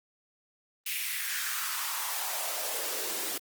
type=noise with high-pass filter sweep; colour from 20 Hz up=white; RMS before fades=-33 dBFS; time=0.86-3.38 s; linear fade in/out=5 ms; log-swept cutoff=2500 to 310 Hz; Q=3; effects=Opus 24 kbps